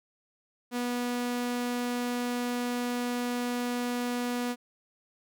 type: tone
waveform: sawtooth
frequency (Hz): 243.9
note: B3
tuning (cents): -21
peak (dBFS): -25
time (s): 0.71-4.56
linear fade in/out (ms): 50
effects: none